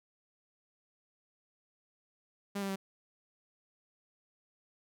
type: tone with pitch steps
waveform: sawtooth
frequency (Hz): 200.6 / 196.2 / 193.4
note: G3 / G3 / G3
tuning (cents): +40 / +2 / -23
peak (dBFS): -30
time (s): 2.55-2.76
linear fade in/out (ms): 10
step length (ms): 70
effects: none